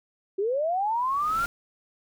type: linear sweep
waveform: sine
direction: up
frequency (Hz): 372.4 to 1415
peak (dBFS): -23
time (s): 0.38-1.46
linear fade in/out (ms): 10
type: noise with exponential growth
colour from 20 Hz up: pink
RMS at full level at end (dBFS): -36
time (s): 0.72-1.46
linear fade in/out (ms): 0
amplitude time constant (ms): 160
effects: none